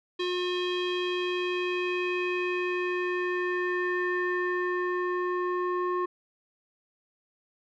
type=tone with low-pass filter sweep; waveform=square; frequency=359.4 Hz; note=F4; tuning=50 cents sharp; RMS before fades=-29 dBFS; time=0.19-6.06 s; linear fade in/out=10 ms; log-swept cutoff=3600 to 1300 Hz; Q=4.1; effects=none